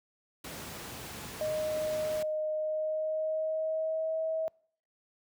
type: noise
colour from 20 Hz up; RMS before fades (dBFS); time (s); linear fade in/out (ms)
pink; -42; 0.44-2.23; 5
type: tone with pitch glide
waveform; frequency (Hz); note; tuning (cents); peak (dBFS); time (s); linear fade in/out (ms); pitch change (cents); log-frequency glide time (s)
sine; 618 to 641.3; D#5 to E5; -12 to -48; -29; 1.41-4.48; 0; +64; 2.54-4.19
effects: noise-tail reverb RT60 0.6 s tail -26 dB re dry + high-pass 80 Hz 12 dB/octave